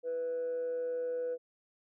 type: tone with amplitude modulation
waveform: sine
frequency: 493.9 Hz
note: B4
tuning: in tune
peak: -29 dBFS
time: 0.03-1.38 s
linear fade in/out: 50 ms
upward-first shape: sine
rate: 163 Hz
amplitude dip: 35%
effects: tanh soft clip ceiling -29 dBFS